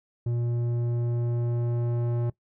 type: tone with low-pass filter sweep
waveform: square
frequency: 119.1 Hz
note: A#2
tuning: 38 cents sharp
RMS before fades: -27 dBFS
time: 0.26-2.3 s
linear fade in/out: 5 ms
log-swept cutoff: 330 to 660 Hz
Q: 0.7
effects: noise-tail reverb RT60 0.1 s tail -19 dB re dry